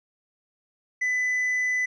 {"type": "tone with tanh clipping", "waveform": "sine", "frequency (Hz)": 2000, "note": "B6", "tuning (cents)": 21, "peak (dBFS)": -23, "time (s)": [1.01, 1.86], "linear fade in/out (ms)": 10, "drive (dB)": 3, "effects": []}